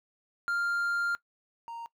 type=tone pair in turn; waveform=triangle; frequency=1396.9 / 928.8 Hz; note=F6 / A#5; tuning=0 / -7 cents; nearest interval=perfect fifth; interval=707 cents; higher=first; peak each=-25 / -36 dBFS; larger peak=first; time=0.48-1.15 / 1.68-1.86 s; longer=first; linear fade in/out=0 ms; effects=noise-tail reverb RT60 0.1 s tail -20 dB re dry